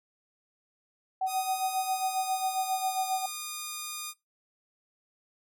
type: tone with tremolo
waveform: sine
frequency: 757 Hz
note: F#5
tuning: 39 cents sharp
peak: -25 dBFS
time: 1.21-3.26 s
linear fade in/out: 5 ms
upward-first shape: sine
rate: 7.4 Hz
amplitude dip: 75%
type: tone with pitch glide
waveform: 5% pulse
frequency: 1244.5 to 1220.3 Hz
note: D#6 to D#6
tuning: 0 to -34 cents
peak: -24 dBFS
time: 1.26-4.14 s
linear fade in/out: 50 ms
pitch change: -34 cents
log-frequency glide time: 1.71-3.32 s
effects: noise-tail reverb RT60 0.2 s tail -21 dB re dry